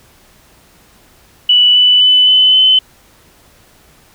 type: tone with pitch steps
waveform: sine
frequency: 2960 / 2981 / 3001 / 3022 / 3043 Hz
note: F#7 / F#7 / F#7 / F#7 / F#7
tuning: 0 / +12 / +24 / +36 / +48 cents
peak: -5 dBFS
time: 1.49-2.79 s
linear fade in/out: 5 ms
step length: 260 ms
effects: pink hiss -47 dBFS RMS until 4.14 s